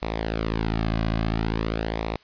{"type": "tone with flanger", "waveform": "sawtooth", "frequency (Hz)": 55, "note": "A1", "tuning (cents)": 0, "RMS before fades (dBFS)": -26, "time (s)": [0.02, 2.16], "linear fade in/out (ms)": 0, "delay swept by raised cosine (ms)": [0.64, 2.24], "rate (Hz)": 0.48, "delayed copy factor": -0.7, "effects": ["white hiss -55 dBFS RMS until 2.23 s", "resampled to 11025 Hz"]}